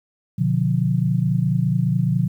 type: chord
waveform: sine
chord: B diminished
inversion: none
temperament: just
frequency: 123.47 / 148.16 / 177.8 Hz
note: B2 / D3 / F3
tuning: 0 / +16 / +31 cents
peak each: -21 / -21 / -21 dBFS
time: 0.38-2.28 s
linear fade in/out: 10 ms
effects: 9-bit